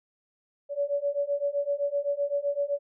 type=beating tone pair; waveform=sine; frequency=566 / 573.8 Hz; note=C#5 / D5; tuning=+36 / -40 cents; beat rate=7.8 Hz; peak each=-29 / -28 dBFS; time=0.69-2.79 s; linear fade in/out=50 ms; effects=none